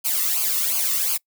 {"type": "noise with flanger", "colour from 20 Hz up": "blue", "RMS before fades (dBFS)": -22, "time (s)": [0.04, 1.18], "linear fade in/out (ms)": 20, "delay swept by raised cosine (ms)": [0.53, 1.28], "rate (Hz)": 2.8, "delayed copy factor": -0.9, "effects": ["noise-tail reverb RT60 0.1 s tail -25 dB re dry"]}